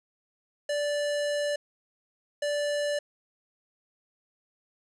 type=tone bursts at uneven times; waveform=square; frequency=584 Hz; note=D5; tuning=10 cents flat; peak=-27 dBFS; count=2; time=0.69-1.56 / 2.42-2.99 s; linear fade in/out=5 ms; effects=resampled to 22050 Hz + 9-bit